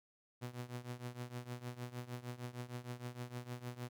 sawtooth tone with tremolo, 122.7 Hz, B2, 11 cents flat, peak -36 dBFS, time 0.41-3.89 s, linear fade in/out 20 ms, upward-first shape triangle, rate 6.5 Hz, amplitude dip 90%, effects none

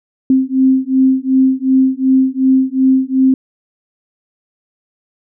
sine beating tone pair, 261.5 / 264.2 Hz, C4 / C4, -1 / +17 cents, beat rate 2.7 Hz, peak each -12 dBFS, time 0.3-3.34 s, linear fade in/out 2 ms, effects none

